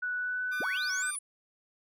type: tone with pitch glide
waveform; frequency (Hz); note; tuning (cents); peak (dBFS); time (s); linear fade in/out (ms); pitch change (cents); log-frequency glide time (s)
sine; 1478 to 1497.8; F#6 to F#6; -2 to +21; -30; 0.02-1.11; 10; +23; 0.16-0.43
type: tone with vibrato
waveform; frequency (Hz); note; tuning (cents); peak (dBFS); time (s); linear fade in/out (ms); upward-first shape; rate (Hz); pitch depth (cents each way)
15% pulse; 1158; D6; -25; -35; 0.51-1.17; 20; square; 3.9; 60
type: linear sweep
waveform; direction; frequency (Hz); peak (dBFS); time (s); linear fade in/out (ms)
sine; up; 138.59 to 10230; -34; 0.6-1.19; 5
effects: none